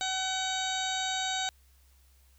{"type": "harmonic tone", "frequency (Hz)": 756, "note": "F#5", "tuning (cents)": 37, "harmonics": [1, 2, 3, 4, 5, 6, 8, 9, 10], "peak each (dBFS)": [-34, -37, -42, -41, -34, -43, -43, -44, -41], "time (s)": [0.01, 1.49], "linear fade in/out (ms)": 0, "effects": ["added 66 Hz sine -59 dBFS peak until 2.38 s", "white hiss -67 dBFS RMS until 2.38 s"]}